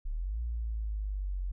sine linear two-way sweep, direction up then down, 30.87 to 59 to 44.61 Hz, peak -31 dBFS, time 0.05-1.52 s, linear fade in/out 10 ms, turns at 0.41 s, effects none

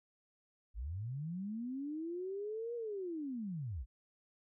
sine linear two-way sweep, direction up then down, 46.19 to 480.3 to 46.19 Hz, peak -38 dBFS, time 0.74-3.86 s, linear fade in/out 50 ms, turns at 2.75 s, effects none

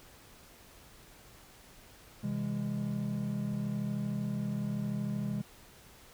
triangle chord, C augmented, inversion none, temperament just, 130.81 / 163.52 / 204.4 Hz, C3 / E3 / G#3, 0 / -14 / -27 cents, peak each -35 / -37 / -32 dBFS, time 2.23-5.42 s, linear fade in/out 10 ms, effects pink hiss -56 dBFS RMS until 6.13 s

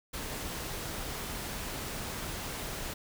pink noise, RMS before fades -38 dBFS, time 0.13-2.94 s, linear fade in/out 10 ms, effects none

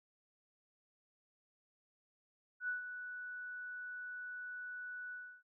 sine tone with ADSR envelope, 1480 Hz, F#6, in tune, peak -34 dBFS, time 2.6-5.43 s, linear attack 83 ms, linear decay 130 ms, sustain -9 dB, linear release 310 ms, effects none

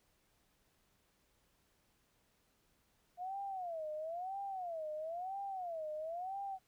sine tone with vibrato, 697 Hz, F5, 4 cents flat, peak -39 dBFS, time 3.17-6.59 s, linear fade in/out 50 ms, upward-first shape sine, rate 1 Hz, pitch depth 230 cents each way, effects pink hiss -75 dBFS RMS until 6.67 s

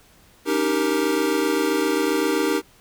square chord, Eb dominant seventh, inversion third, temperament equal with one note detuned, 283.5 / 311.1 / 392 / 466.2 Hz, Db4 / Eb4 / G4 / Bb4, +39 / 0 / 0 / 0 cents, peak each -28 / -24 / -25 / -26 dBFS, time 0.45-2.62 s, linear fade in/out 50 ms, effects pink hiss -54 dBFS RMS until 2.8 s

